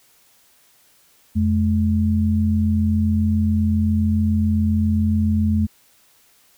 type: tone pair together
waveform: sine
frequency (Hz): 86.9 / 214.2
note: F2 / A3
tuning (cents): -8 / -46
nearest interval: octave + major third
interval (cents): 1562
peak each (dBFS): -18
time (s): 1.35-5.67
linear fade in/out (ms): 20
effects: white hiss -56 dBFS RMS until 6.57 s